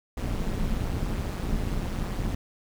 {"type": "noise with amplitude modulation", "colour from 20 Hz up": "brown", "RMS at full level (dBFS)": -25, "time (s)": [0.17, 2.35], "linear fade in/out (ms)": 5, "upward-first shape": "sine", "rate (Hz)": 185, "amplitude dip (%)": 75, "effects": []}